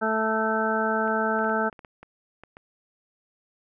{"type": "harmonic tone", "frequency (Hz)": 220, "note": "A3", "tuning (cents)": 0, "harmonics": [1, 2, 3, 4, 6, 7], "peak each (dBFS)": [-29, -29, -29, -29, -29, -29], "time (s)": [0.01, 1.7], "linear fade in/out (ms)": 20}
{"type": "clicks", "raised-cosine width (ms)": 0.5, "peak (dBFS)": -29, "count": 10, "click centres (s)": [1.078, 1.39, 1.444, 1.495, 1.728, 1.792, 1.848, 2.03, 2.436, 2.569]}
{"effects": []}